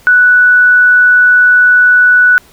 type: tone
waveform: sine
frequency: 1480 Hz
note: F#6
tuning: in tune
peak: -3 dBFS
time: 0.07-2.38 s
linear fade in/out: 0 ms
effects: pink hiss -43 dBFS RMS until 2.52 s